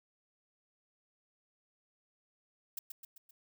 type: noise with echo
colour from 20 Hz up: violet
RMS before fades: -39 dBFS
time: 2.77-2.79 s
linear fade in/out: 5 ms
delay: 130 ms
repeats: 4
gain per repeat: -5 dB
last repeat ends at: 3.31 s
effects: none